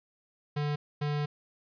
square tone bursts at uneven times, 147.2 Hz, D3, 4 cents sharp, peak -29 dBFS, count 2, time 0.56-0.76 / 1.01-1.26 s, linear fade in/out 10 ms, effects resampled to 11025 Hz + 11-bit

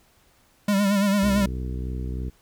square tone with vibrato, 200.4 Hz, G3, 38 cents sharp, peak -19 dBFS, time 0.68-1.46 s, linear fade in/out 5 ms, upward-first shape sine, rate 8.9 Hz, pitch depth 59 cents each way
harmonic tone, 63.1 Hz, B1, 38 cents sharp, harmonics 1 / 2 / 3 / 4 / 5 / 6 / 7, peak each -28 / -34 / -38 / -40 / -42 / -44 / -45 dBFS, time 1.22-2.3 s, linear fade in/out 10 ms
effects pink hiss -60 dBFS RMS until 2.41 s

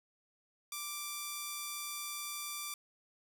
5% pulse tone, 1174.7 Hz, D6, in tune, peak -27 dBFS, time 0.72-2.74 s, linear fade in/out 2 ms, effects none

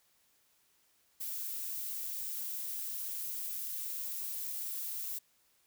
violet noise, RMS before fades -39 dBFS, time 1.2-5.19 s, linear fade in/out 10 ms, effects white hiss -71 dBFS RMS until 5.66 s

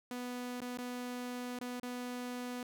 sawtooth tone with dropouts, 246.9 Hz, B3, in tune, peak -35 dBFS, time 0.11-2.63 s, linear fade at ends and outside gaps 2 ms, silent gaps 0.605-0.617 / 0.774-0.785 / 1.589-1.611 / 1.798-1.83 s, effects none

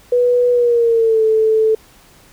sine tone with pitch glide, 490 to 439.1 Hz, B4 to A4, -14 to -4 cents, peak -10 dBFS, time 0.12-1.75 s, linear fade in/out 5 ms, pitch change -190 cents, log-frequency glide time 0.51-1.23 s, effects pink hiss -47 dBFS RMS until 2.32 s

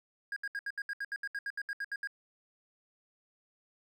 triangle tone bursts, 1631 Hz, G#6, 32 cents flat, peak -32 dBFS, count 16, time 0.32-2.073 s, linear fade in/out 2 ms, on 43 ms, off 71 ms, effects none

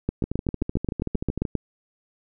two click trains, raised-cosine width 3 ms, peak -14 / -10 dBFS, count 17 / 12, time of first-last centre 0.24-1.452 / 0.09-1.553 s, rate 13.2 / 7.52 Hz, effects none

